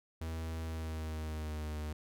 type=tone with pitch glide; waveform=45% pulse; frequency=80.8 to 76.27 Hz; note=E2 to D#2; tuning=-34 to -34 cents; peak=-37 dBFS; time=0.21-1.93 s; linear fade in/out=5 ms; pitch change=-100 cents; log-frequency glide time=0.65-1.65 s; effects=none